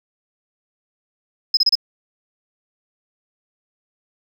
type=tone bursts; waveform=sine; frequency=5100 Hz; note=D#8; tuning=42 cents sharp; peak=-10 dBFS; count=4; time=1.54-1.754 s; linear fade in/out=5 ms; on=31 ms; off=30 ms; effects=tanh soft clip ceiling -7 dBFS